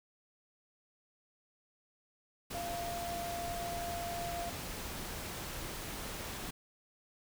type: tone in noise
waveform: sine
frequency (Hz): 691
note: F5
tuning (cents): -19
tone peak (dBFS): -38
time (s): 2.54-4.5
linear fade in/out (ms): 10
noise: pink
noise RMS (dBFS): -42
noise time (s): 2.5-6.51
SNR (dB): +1
effects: none